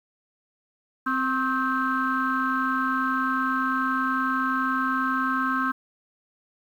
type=tone cluster; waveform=sine; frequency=260.5 / 1072 / 1292 / 1562 Hz; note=C4 / C6 / E6 / G6; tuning=-7 / +42 / -35 / -7 cents; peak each=-27 dBFS; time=1.06-5.72 s; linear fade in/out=10 ms; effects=tanh soft clip ceiling -14 dBFS + 9-bit